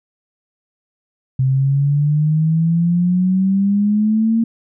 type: exponential sweep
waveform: sine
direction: up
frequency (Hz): 130 to 230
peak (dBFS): -12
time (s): 1.39-4.44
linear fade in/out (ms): 5
effects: none